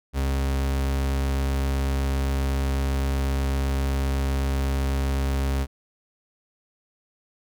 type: tone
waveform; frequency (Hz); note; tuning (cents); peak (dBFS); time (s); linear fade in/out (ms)
40% pulse; 67.9; C#2; -35; -21; 0.13-5.67; 50
effects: none